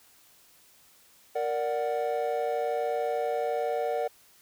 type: chord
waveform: triangle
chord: Bb augmented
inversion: none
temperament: equal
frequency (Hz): 466.2 / 587.3 / 740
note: Bb4 / D5 / F#5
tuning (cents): 0 / 0 / 0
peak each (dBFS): -28 / -29 / -29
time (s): 1.35-4.08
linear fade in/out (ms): 10
effects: tanh soft clip ceiling -16 dBFS + white hiss -59 dBFS RMS until 4.41 s